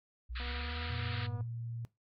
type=linear sweep; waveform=sine; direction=up; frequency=58.4 to 104.4 Hz; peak=-38 dBFS; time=0.29-1.44 s; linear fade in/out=20 ms
type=band-pass noise; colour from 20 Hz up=pink; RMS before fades=-44 dBFS; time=0.35-1.27 s; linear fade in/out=10 ms; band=1200 to 4500 Hz; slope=96 dB/octave
type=click train; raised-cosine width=1 ms; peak=-38 dBFS; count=245; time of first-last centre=0.4-1.408 s; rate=242 Hz
type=tone; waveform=sine; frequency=116.54 Hz; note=A#2; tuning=in tune; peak=-38 dBFS; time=0.9-1.85 s; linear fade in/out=0 ms
effects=noise-tail reverb RT60 0.2 s tail -19 dB re dry + AAC 48 kbps